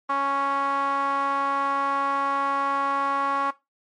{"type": "tone with band-pass filter", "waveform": "sawtooth", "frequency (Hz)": 277.2, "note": "C#4", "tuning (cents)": 0, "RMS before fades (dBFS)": -24, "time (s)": [0.09, 3.51], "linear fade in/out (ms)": 10, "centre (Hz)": 1100, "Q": 4.5, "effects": ["noise-tail reverb RT60 0.2 s tail -17 dB re dry", "MP3 48 kbps"]}